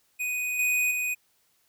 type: tone with level steps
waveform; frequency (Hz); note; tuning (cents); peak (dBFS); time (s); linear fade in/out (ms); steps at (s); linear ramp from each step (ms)
square; 2489; D#7; 0; -28 / -23 / -27; 0.19-1.15; 20; 0.59 / 0.91; 2
effects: white hiss -68 dBFS RMS until 1.68 s